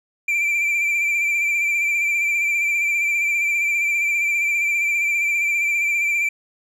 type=tone with vibrato; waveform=triangle; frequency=2349 Hz; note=D7; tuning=in tune; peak=-16 dBFS; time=0.28-6.29 s; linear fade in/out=5 ms; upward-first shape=sine; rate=15 Hz; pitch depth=34 cents each way; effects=none